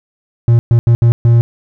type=tone bursts at uneven times; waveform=triangle; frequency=117.6 Hz; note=A#2; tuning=16 cents sharp; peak=-3 dBFS; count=5; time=0.48-0.59 / 0.71-0.79 / 0.87-0.95 / 1.02-1.12 / 1.25-1.41 s; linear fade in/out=0 ms; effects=none